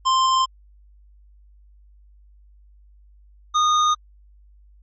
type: tone pair in turn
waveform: square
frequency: 1046.5 / 1230.3 Hz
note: C6 / D#6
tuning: 0 / -20 cents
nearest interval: minor third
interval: 280 cents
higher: second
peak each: -16 dBFS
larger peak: neither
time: 0.05-0.46 / 3.54-3.95 s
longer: neither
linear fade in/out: 20 ms
effects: added 50 Hz sine -48 dBFS peak until 4.82 s + MP3 32 kbps